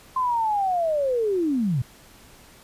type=linear sweep; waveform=sine; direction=down; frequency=1046.5 to 112.7 Hz; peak=-20 dBFS; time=0.16-1.82 s; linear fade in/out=5 ms; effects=pink hiss -50 dBFS RMS until 2.63 s + resampled to 32000 Hz